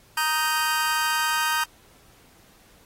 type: chord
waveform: sawtooth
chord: Eb major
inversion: second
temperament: just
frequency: 933.4 / 1244.5 / 1555.6 Hz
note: Bb5 / Eb6 / G6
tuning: +2 / 0 / -14 cents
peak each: -22 / -23 / -22 dBFS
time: 0.17-1.64 s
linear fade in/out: 5 ms
effects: pink hiss -56 dBFS RMS until 2.85 s + AAC 48 kbps